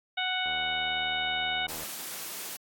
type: harmonic tone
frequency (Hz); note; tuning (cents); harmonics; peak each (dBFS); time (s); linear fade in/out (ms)
740; F#5; 0; 1 / 2 / 3 / 4 / 5; -34 / -34 / -34 / -34 / -34; 0.17-1.67; 10
type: click train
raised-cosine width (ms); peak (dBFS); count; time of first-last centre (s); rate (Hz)
1; -32; 109; 0.46-1.834; 78.6
type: high-pass noise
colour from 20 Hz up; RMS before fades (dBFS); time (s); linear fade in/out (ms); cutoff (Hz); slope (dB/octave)
white; -38; 1.68-2.57; 10; 150; 24
effects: AAC 64 kbps

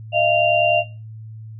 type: tone cluster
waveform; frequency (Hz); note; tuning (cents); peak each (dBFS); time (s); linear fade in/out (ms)
sine; 616 / 686 / 2776; D#5 / F5 / F7; -17 / -31 / -11; -18; 0.12-0.84; 50
effects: noise-tail reverb RT60 0.3 s tail -17 dB re dry + added 110 Hz sine -33 dBFS peak until 1.59 s

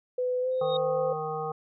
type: tone with pitch glide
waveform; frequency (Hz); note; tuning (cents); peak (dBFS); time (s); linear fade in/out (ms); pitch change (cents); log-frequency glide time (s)
sine; 501 to 514.5; B4 to C5; +25 to -29; -25; 0.18-1.13; 5; +46; 0.41-0.48
type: tone with exponential growth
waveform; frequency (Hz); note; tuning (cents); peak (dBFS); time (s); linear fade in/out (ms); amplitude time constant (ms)
sine; 3729; A#7; 0; -29; 0.51-0.77; 5; 55
type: harmonic tone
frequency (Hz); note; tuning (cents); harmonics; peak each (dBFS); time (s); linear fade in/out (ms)
155.56; D#3; 0; 1 / 3 / 5 / 7 / 8; -39 / -33 / -34 / -40 / -38; 0.61-1.52; 5
effects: none

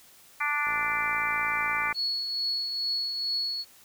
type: harmonic tone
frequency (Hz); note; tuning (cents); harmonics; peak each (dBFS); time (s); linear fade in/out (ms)
293.7; D4; 0; 3 / 4 / 5 / 6 / 7 / 8; -35 / -31 / -33 / -35 / -31 / -31; 0.4-1.93; 10
type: click train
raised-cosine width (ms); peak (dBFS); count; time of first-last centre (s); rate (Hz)
1; -30; 72; 0.67-1.927; 56.5
type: tone with tremolo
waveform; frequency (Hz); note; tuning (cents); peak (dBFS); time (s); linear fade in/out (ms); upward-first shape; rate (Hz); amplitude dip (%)
sine; 4374; C#8; -24; -25; 1.94-3.65; 50; triangle; 2.3; 45
effects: white hiss -55 dBFS RMS until 3.84 s

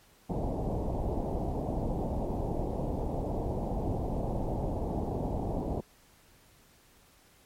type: low-pass noise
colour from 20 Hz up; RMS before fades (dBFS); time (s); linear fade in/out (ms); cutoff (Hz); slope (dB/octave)
pink; -32; 0.29-5.81; 10; 850; 48
effects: pink hiss -61 dBFS RMS until 7.45 s + MP3 64 kbps

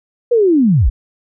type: linear sweep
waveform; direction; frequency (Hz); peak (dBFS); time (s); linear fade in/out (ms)
sine; down; 495.9 to 35.37; -8; 0.31-0.9; 10
effects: none

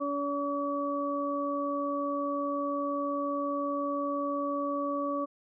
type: harmonic tone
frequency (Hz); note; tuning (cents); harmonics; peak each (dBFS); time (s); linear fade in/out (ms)
284.8; C#4; +47; 1 / 2 / 4; -33 / -33 / -33; 0-5.26; 20
effects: none

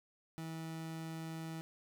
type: tone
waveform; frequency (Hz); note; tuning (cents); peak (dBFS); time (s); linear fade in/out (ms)
30% pulse; 161.9; E3; -31; -39; 0.38-1.61; 0
effects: none

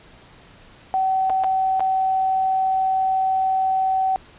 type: tone with dropouts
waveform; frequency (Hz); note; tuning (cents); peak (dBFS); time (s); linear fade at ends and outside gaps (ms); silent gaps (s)
sine; 761; F#5; +48; -17; 0.94-4.16; 0; 1.297-1.302 / 1.437-1.443 / 1.796-1.805
effects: pink hiss -48 dBFS RMS until 4.38 s + resampled to 8000 Hz

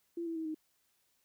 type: tone with pitch steps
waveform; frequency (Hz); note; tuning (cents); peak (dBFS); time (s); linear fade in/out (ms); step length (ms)
sine; 339.5 / 330.2 / 321.2 / 312.4; F4 / E4 / E4 / D#4; -49 / +3 / -45 / +7; -35; 0.17-0.546; 5; 94
effects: white hiss -75 dBFS RMS until 1.24 s

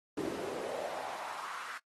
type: noise with high-pass filter sweep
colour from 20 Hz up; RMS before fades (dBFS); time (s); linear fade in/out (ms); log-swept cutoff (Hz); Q
brown; -40; 0.17-1.78; 5; 310 to 1500; 3.5
effects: noise-tail reverb RT60 0.1 s tail -20 dB re dry + AAC 32 kbps

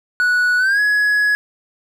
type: tone with pitch glide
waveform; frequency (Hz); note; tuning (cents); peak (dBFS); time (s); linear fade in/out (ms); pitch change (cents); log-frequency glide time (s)
triangle; 1472 to 1681.1; F#6 to G#6; -9 to +21; -11; 0.2-1.35; 0; +230; 0.58-0.8
effects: none

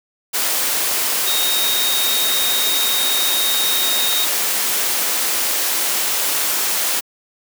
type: tone in noise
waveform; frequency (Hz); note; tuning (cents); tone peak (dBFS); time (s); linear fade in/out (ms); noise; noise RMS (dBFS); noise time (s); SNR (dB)
sine; 3729; A#7; 0; -19; 1.26-4.26; 20; white; -19; 0.33-7.01; -3
effects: high-pass 300 Hz 12 dB/octave

